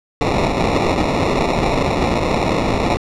blue noise with sample-and-hold, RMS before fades -17 dBFS, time 0.21-2.97 s, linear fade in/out 0 ms, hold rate 1575 Hz, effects low-pass 5000 Hz 12 dB/octave

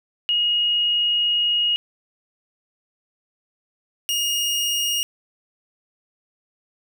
sine / sawtooth tone pair in turn, 2878 / 2856 Hz, F#7 / F7, -49 / +38 cents, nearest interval unison, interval 13 cents, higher first, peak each -17 dBFS, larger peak neither, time 0.29-1.76 / 4.09-5.03 s, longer first, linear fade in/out 0 ms, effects none

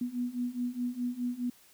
sine beating tone pair, 242.3 / 247.1 Hz, B3 / B3, -33 / +1 cents, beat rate 4.8 Hz, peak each -35 / -33 dBFS, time 0.01-1.5 s, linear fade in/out 5 ms, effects white hiss -60 dBFS RMS until 1.73 s

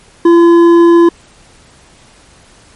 sine tone with hard clipping, 340 Hz, F4, 46 cents flat, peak -4 dBFS, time 0.25-1.09 s, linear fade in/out 5 ms, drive 7 dB, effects pink hiss -43 dBFS RMS until 2.75 s + MP3 48 kbps

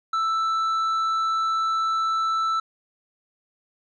triangle tone with tanh clipping, 1322 Hz, E6, 5 cents sharp, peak -22 dBFS, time 0.13-2.6 s, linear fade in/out 5 ms, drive 10 dB, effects none

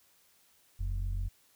sine tone pair together, 42.96 / 90.2 Hz, F1 / F#2, -28 / -44 cents, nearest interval octave + minor second, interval 1284 cents, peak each -30 / -34 dBFS, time 0.79-1.29 s, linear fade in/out 20 ms, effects tanh soft clip ceiling -27 dBFS + white hiss -66 dBFS RMS until 1.55 s

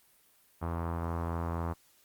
sawtooth tone with low-pass filter, 84 Hz, E2, 33 cents sharp, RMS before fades -34 dBFS, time 0.61-1.74 s, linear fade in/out 20 ms, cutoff 1100 Hz, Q 2.7, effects white hiss -65 dBFS RMS until 2.04 s + Opus 32 kbps

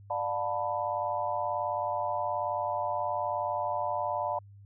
sine chord, B half-diminished seventh, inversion first, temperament just, 592.7 / 711.2 / 889 / 987.8 Hz, D5 / F5 / A5 / B5, +16 / +31 / +18 / 0 cents, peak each -34 dBFS, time 0.1-4.39 s, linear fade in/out 5 ms, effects added 100 Hz sine -49 dBFS peak until 4.65 s

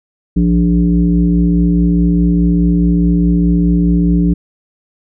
sine tone with frequency modulation, 174.61 Hz, F3, in tune, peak -8 dBFS, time 0.36-4.34 s, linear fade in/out 10 ms, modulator 118 Hz, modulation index 0.98, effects none

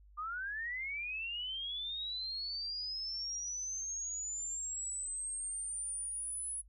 sine linear sweep, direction up, 1187 to 10290 Hz, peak -37 dBFS, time 0.17-6.62 s, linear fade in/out 20 ms, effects noise-tail reverb RT60 0.1 s tail -26 dB re dry + added 50 Hz sine -57 dBFS peak until 6.68 s

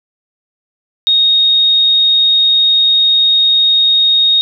sine tone, 3729 Hz, A#7, in tune, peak -7 dBFS, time 1.07-4.41 s, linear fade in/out 0 ms, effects none

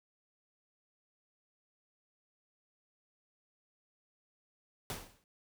pink noise with exponential decay, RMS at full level -37 dBFS, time 4.9-5.24 s, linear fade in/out 1 ms, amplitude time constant 73 ms, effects none

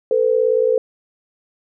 sine tone pair together, 445.9 / 504.4 Hz, A4 / B4, +23 / +36 cents, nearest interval major second, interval 213 cents, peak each -16 dBFS, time 0.11-0.78 s, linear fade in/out 2 ms, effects none

